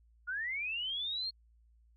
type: linear sweep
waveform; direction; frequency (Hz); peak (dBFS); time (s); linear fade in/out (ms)
sine; up; 1396.9 to 4300; -34; 0.27-1.31; 20
effects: added 57 Hz sine -62 dBFS peak until 1.96 s + AAC 48 kbps